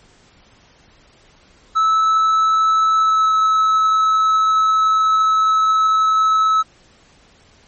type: tone with pitch glide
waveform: triangle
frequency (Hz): 1307 to 1298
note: E6 to E6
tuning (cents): -15 to -27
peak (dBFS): -10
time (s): 1.75-6.63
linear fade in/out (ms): 20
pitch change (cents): -12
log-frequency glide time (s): 2.98-3.31
effects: pink hiss -51 dBFS RMS until 7.67 s + MP3 32 kbps